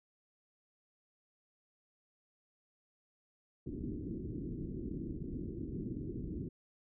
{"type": "low-pass noise", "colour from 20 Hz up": "white", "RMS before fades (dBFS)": -41, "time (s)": [3.66, 6.49], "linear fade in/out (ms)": 5, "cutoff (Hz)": 360, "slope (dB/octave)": 48, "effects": []}